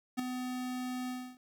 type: tone with ADSR envelope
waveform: square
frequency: 252 Hz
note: B3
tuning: 35 cents sharp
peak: -28 dBFS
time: 0.17-1.38 s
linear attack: 24 ms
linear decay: 4 ms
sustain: -8 dB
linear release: 290 ms
effects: 11-bit